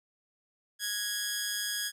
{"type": "tone with amplitude modulation", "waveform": "10% pulse", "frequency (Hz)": 1661.2, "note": "G#6", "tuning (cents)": 0, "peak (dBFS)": -20, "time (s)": [0.79, 1.92], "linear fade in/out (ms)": 50, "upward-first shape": "sine", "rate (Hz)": 209, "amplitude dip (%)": 55, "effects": []}